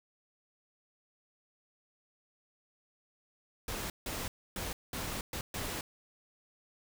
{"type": "noise bursts at uneven times", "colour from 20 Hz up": "pink", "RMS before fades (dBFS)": -38, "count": 6, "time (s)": [[3.68, 3.9], [4.06, 4.28], [4.56, 4.73], [4.93, 5.21], [5.33, 5.41], [5.54, 5.81]], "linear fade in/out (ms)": 2, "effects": []}